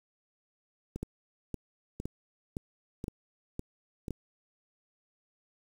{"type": "two click trains", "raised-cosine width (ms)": 3, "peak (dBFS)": [-22, -24], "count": [7, 4], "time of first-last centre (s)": [[1.03, 4.107], [0.96, 4.082]], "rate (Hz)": [1.95, 0.961], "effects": ["8-bit"]}